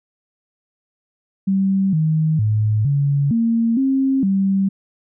sine tone with pitch steps, 193.4 / 157.2 / 107.2 / 141.5 / 229.5 / 268 / 194.3 Hz, G3 / D#3 / A2 / C#3 / A#3 / C4 / G3, -23 / +18 / -45 / +36 / -27 / +42 / -15 cents, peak -14 dBFS, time 1.47-4.69 s, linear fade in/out 10 ms, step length 460 ms, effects none

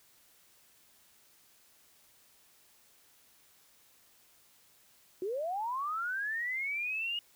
sine linear sweep, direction up, 351.9 to 2887 Hz, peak -32 dBFS, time 5.22-7.19 s, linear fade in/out 2 ms, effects white hiss -64 dBFS RMS until 7.35 s

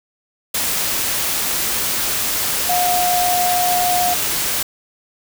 sine tone in noise, 717 Hz, F5, 45 cents sharp, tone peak -16 dBFS, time 2.69-4.14 s, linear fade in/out 5 ms, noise white, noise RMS -20 dBFS, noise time 0.54-4.63 s, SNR +1 dB, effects none

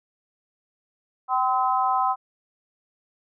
harmonic tone, 256.7 Hz, C4, 33 cents flat, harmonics 3 / 4 / 5, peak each -23 / -23 / -26 dBFS, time 1.28-2.16 s, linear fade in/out 50 ms, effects none

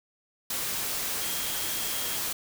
sine tone in noise, 3250 Hz, G#7, 38 cents flat, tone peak -40 dBFS, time 1.21-2.18 s, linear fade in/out 5 ms, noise white, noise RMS -31 dBFS, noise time 0.5-2.33 s, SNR -12 dB, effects none

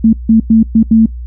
sine tone bursts at uneven times, 223.1 Hz, A3, 24 cents sharp, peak -3 dBFS, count 5, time 0.04-0.13 / 0.29-0.4 / 0.5-0.63 / 0.75-0.83 / 0.91-1.06 s, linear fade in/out 5 ms, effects noise-tail reverb RT60 0.1 s tail -22 dB re dry + added 60 Hz sine -21 dBFS peak until 1.26 s

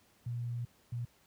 sine tone bursts at uneven times, 119.7 Hz, A#2, 46 cents sharp, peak -34 dBFS, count 2, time 0.26-0.65 / 0.92-1.05 s, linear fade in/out 5 ms, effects pink hiss -67 dBFS RMS until 1.26 s + high-pass 60 Hz 12 dB/octave

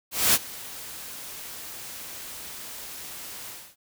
white noise with ADSR envelope, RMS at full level -18 dBFS, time 0.11-3.76 s, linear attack 230 ms, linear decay 40 ms, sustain -21 dB, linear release 270 ms, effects none

